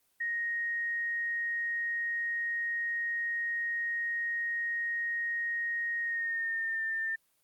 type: tone with pitch glide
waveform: sine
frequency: 1870 to 1796.9 Hz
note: A#6 to A6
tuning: +5 to +36 cents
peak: -30 dBFS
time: 0.2-7.16 s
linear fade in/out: 10 ms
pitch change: -69 cents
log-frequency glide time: 6.01-6.86 s
effects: white hiss -72 dBFS RMS until 7.43 s + Opus 24 kbps

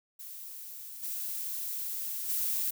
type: noise with level steps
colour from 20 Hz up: violet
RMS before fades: -44 / -36 / -31 dBFS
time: 0.19-2.71 s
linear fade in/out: 10 ms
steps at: 1.02 / 2.28 s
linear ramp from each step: 20 ms
effects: none

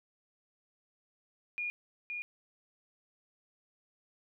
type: tone with echo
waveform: sine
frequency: 2432 Hz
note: D#7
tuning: 40 cents flat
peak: -33 dBFS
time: 1.58-1.7 s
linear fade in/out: 0 ms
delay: 520 ms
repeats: 1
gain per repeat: -3 dB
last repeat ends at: 2.22 s
effects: none

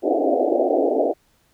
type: band-pass noise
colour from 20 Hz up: white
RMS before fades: -19 dBFS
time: 0.02-1.14 s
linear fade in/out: 50 ms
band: 260 to 740 Hz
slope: 96 dB/octave
effects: pink hiss -62 dBFS RMS until 1.53 s

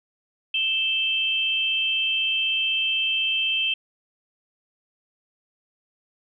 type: tone pair together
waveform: sine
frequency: 2637 / 3136 Hz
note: E7 / G7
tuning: 0 / 0 cents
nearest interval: minor third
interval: 300 cents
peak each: -24 / -23 dBFS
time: 0.54-3.74 s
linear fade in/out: 5 ms
effects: none

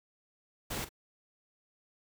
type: noise with echo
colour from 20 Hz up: pink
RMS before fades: -37 dBFS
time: 0.7-0.85 s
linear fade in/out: 10 ms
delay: 42 ms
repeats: 1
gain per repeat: -13 dB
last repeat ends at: 0.892 s
effects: none

